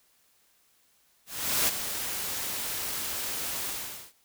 white noise with ADSR envelope, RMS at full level -24 dBFS, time 1.26-4.13 s, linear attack 420 ms, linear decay 18 ms, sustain -9 dB, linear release 460 ms, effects white hiss -66 dBFS RMS until 4.24 s

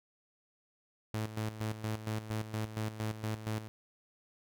sawtooth tone with tremolo, 108.8 Hz, A2, 19 cents flat, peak -29 dBFS, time 1.14-3.68 s, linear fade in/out 0 ms, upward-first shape square, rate 4.3 Hz, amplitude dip 70%, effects none

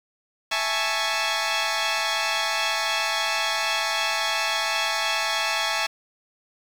10% pulse chord, A major seventh, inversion second, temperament equal, 659.3 / 830.6 / 880 / 1108.7 Hz, E5 / G#5 / A5 / C#6, 0 / 0 / 0 / 0 cents, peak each -20 dBFS, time 0.51-5.87 s, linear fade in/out 10 ms, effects low-pass 8000 Hz 12 dB/octave + 7-bit

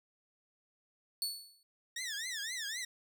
sawtooth tone with exponential decay, 4435 Hz, C#8, in tune, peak -28 dBFS, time 1.22-1.63 s, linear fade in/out 1 ms, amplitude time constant 89 ms
15% pulse tone with vibrato, 1832 Hz, A#6, 31 cents flat, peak -31 dBFS, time 1.96-2.85 s, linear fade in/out 5 ms, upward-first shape triangle, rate 3.9 Hz, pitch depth 240 cents each way
effects none

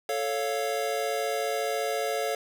square chord, A augmented, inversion none, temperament equal, 440 / 554.4 / 698.5 Hz, A4 / C#5 / E#5, 0 / 0 / 0 cents, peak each -32 dBFS, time 0.09-2.35 s, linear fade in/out 2 ms, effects none

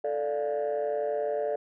sine chord, D minor, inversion second, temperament equal, 440 / 587.3 / 698.5 Hz, A4 / D5 / F5, 0 / 0 / 0 cents, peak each -29 / -28 / -33 dBFS, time 0.04-1.56 s, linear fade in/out 5 ms, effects tanh soft clip ceiling -22 dBFS

